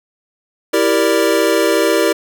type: chord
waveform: square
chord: E half-diminished seventh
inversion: none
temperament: equal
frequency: 329.6 / 392 / 466.2 / 587.3 Hz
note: E4 / G4 / Bb4 / D5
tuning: 0 / 0 / 0 / 0 cents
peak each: -18 dBFS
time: 0.73-2.13 s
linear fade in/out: 10 ms
effects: none